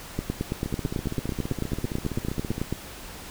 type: two click trains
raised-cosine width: 3 ms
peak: -13 / -17 dBFS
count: 24 / 30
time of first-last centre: 0.19-2.726 / 0.66-2.581 s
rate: 9.07 / 15.1 Hz
effects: pink hiss -41 dBFS RMS until 3.3 s